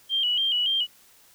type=tone with vibrato; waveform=sine; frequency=3055 Hz; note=G7; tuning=45 cents flat; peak=-21 dBFS; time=0.09-0.87 s; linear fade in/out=50 ms; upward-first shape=square; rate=3.5 Hz; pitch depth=67 cents each way; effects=white hiss -56 dBFS RMS until 1.34 s